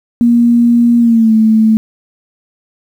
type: tone with pitch glide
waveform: sine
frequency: 236.9 to 219.8 Hz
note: A#3 to A3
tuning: +28 to -2 cents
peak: -5 dBFS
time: 0.21-1.77 s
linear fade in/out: 0 ms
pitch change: -130 cents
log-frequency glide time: 0.99-1.33 s
effects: 7-bit